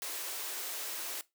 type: high-pass noise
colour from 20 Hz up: white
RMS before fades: -39 dBFS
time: 0.02-1.21 s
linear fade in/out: 0 ms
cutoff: 300 Hz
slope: 96 dB/octave
effects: noise-tail reverb RT60 0.2 s tail -19 dB re dry